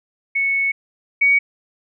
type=tone pair in turn; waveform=sine; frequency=2210 / 2249 Hz; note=C#7 / C#7; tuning=-6 / +24 cents; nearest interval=unison; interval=30 cents; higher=second; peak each=-16 / -11 dBFS; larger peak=second; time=0.35-0.72 / 1.21-1.39 s; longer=first; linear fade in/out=10 ms; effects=none